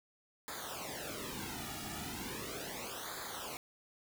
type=noise with flanger; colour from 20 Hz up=pink; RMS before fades=-43 dBFS; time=0.48-3.57 s; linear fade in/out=0 ms; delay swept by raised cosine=0.35 to 1.95 ms; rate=0.37 Hz; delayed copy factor=-0.9; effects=none